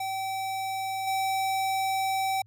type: tone with level steps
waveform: square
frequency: 770 Hz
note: G5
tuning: 31 cents flat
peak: -30 / -26 dBFS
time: 0-2.42 s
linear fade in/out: 5 ms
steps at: 1.07 s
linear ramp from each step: 5 ms
effects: added 105 Hz sine -54 dBFS peak until 2.46 s